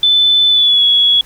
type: tone with pitch glide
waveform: sine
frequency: 3512 to 3361 Hz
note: A7 to G#7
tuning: -4 to +20 cents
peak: -7 dBFS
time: 0.03-1.21 s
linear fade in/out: 2 ms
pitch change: -76 cents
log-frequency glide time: 0.5-0.83 s
effects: pink hiss -42 dBFS RMS until 1.25 s